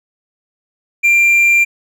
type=tone; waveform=triangle; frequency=2377 Hz; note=D7; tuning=20 cents sharp; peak=-6 dBFS; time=1.03-1.65 s; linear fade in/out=20 ms; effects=none